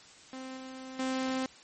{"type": "tone with level steps", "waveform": "sawtooth", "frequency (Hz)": 261, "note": "C4", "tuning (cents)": -4, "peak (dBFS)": [-36, -38, -26], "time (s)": [0.33, 1.46], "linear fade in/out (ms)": 2, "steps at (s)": [0.57, 0.99], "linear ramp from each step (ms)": 5, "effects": ["white hiss -54 dBFS RMS until 1.63 s", "MP3 32 kbps"]}